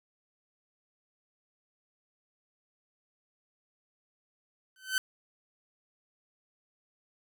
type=tone with exponential growth; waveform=sawtooth; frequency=1528 Hz; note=G6; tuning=45 cents flat; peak=-19 dBFS; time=4.76-4.98 s; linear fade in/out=1 ms; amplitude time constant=46 ms; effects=none